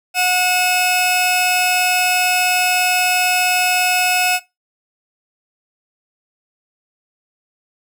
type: tone pair together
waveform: sawtooth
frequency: 728 / 2585 Hz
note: F#5 / E7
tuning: -28 / -34 cents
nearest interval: octave + minor seventh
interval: 2194 cents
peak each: -13 dBFS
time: 0.14-4.4 s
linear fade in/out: 50 ms
effects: noise-tail reverb RT60 0.2 s tail -19 dB re dry